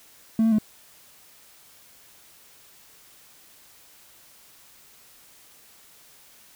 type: tone with pitch steps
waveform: triangle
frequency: 222.6 / 224.8 / 214.9 Hz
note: A3 / A3 / A3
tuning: +20 / +37 / -41 cents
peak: -14 dBFS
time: 0.39-0.585 s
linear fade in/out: 2 ms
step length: 65 ms
effects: tanh soft clip ceiling -11 dBFS + white hiss -53 dBFS RMS until 6.55 s